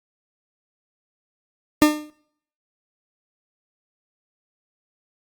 40% pulse tone with exponential decay, 301.7 Hz, D4, 47 cents sharp, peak -7 dBFS, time 1.82-2.1 s, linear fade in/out 0 ms, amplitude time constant 59 ms, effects noise-tail reverb RT60 0.7 s tail -24 dB re dry + Opus 48 kbps

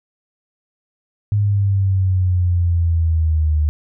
sine exponential sweep, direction down, 104.1 to 75 Hz, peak -13 dBFS, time 1.32-3.69 s, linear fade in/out 0 ms, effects none

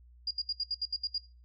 sine tone bursts, 4838 Hz, D#8, 49 cents flat, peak -29 dBFS, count 9, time 0.27-1.182 s, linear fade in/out 5 ms, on 40 ms, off 69 ms, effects noise-tail reverb RT60 0.4 s tail -20 dB re dry + added 60 Hz sine -54 dBFS peak until 1.44 s

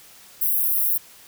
white high-pass noise, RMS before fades -21 dBFS, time 0.41-0.98 s, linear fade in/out 10 ms, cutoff 11000 Hz, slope 48 dB/octave, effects white hiss -48 dBFS RMS until 1.27 s

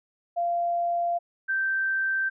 sine tone pair in turn, 691 / 1561.1 Hz, F5 / G6, -19 / -8 cents, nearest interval octave + major second, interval 1411 cents, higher second, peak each -23 dBFS, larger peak neither, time 0.36-1.19 / 1.48-2.3 s, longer first, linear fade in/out 20 ms, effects none

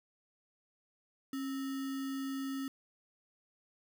sine tone with sample-and-hold, 270.7 Hz, C#4, 41 cents flat, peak -35 dBFS, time 1.33-2.68 s, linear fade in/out 2 ms, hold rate 1575 Hz, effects none

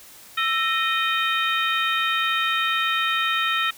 harmonic tone with a mistuned harmonic, 618 Hz, D#5, 12 cents flat, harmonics 2 / 3 / 4 / 5 / 6, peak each -24 / -26 / -27 / -28 / -29 dBFS, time 0.37-3.71 s, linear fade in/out 10 ms, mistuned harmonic 2, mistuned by +120 cents, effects white hiss -46 dBFS RMS until 3.77 s

